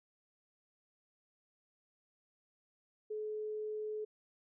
sine tone, 427.9 Hz, A4, 48 cents flat, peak -37 dBFS, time 3.1-4.05 s, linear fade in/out 10 ms, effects none

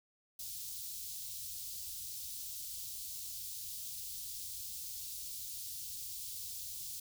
white band-stop noise, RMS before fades -44 dBFS, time 0.39-7 s, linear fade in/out 5 ms, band 120 to 3800 Hz, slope 24 dB/octave, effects none

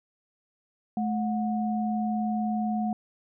sine tone pair together, 215.8 / 728 Hz, A3 / F#5, -33 / -28 cents, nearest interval octave + major sixth, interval 2105 cents, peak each -26 / -31 dBFS, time 0.97-2.93 s, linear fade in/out 2 ms, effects none

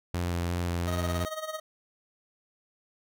sawtooth tone with vibrato, 87 Hz, F2, 6 cents flat, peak -24 dBFS, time 0.14-1.25 s, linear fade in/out 0 ms, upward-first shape square, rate 2.8 Hz, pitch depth 13 cents each way
25% pulse tone with tremolo, 627 Hz, D#5, 13 cents sharp, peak -27 dBFS, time 0.87-1.6 s, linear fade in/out 10 ms, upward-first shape sine, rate 18 Hz, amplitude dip 75%
effects none

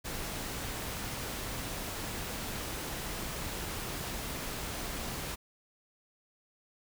pink noise, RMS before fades -38 dBFS, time 0.04-5.36 s, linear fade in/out 20 ms, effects none

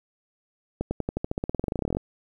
accelerating click train, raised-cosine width 2 ms, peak -13 dBFS, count 24, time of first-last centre 0.81-1.969 s, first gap 100 ms, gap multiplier 0.93, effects 9-bit

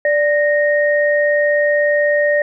sine tone pair together, 587.3 / 1858.1 Hz, D5 / A#6, 0 / -6 cents, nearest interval octave + minor sixth, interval 1994 cents, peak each -13 / -17 dBFS, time 0.05-2.42 s, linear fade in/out 2 ms, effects none

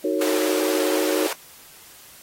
sine chord, D# minor seventh, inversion none, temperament equal with one note detuned, 311.1 / 370 / 456 / 554.4 Hz, D#4 / F#4 / A#4 / C#5, 0 / 0 / -38 / 0 cents, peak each -25 / -25 / -27 / -26 dBFS, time 0.04-1.27 s, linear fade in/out 5 ms
pink high-pass noise, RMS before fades -29 dBFS, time 0.21-1.33 s, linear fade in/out 2 ms, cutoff 400 Hz, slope 48 dB/octave
effects white hiss -47 dBFS RMS until 2.22 s + AAC 48 kbps

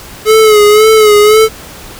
square tone with vibrato, 427.3 Hz, G#4, 49 cents sharp, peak -3 dBFS, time 0.25-1.49 s, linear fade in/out 50 ms, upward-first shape sine, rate 1.9 Hz, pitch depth 53 cents each way, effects pink hiss -30 dBFS RMS until 1.99 s

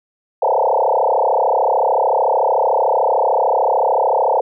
sine tone with frequency modulation, 700 Hz, F5, 4 cents sharp, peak -12 dBFS, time 0.42-4.41 s, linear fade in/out 5 ms, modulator 33.5 Hz, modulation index 6.7, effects none

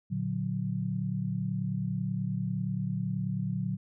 sine chord, Bb augmented, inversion none, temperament equal, 116.54 / 146.83 / 185 Hz, Bb2 / D3 / F#3, 0 / 0 / 0 cents, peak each -34 / -34 / -32 dBFS, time 0.1-3.77 s, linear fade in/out 20 ms, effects none

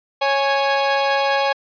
sawtooth tone pair together, 552.1 / 830.6 Hz, C#5 / G#5, -7 / 0 cents, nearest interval perfect fifth, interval 707 cents, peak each -15 dBFS, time 0.21-1.53 s, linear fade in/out 10 ms, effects resampled to 11025 Hz

